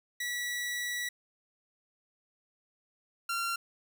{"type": "tone pair in turn", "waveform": "sawtooth", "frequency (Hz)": [1944, 1374.6], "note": ["B6", "F6"], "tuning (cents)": [-28, -28], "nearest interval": "tritone", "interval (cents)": 600, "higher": "first", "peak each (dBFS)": [-29, -27], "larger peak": "second", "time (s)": [[0.2, 1.09], [3.29, 3.56]], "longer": "first", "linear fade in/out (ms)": 5, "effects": []}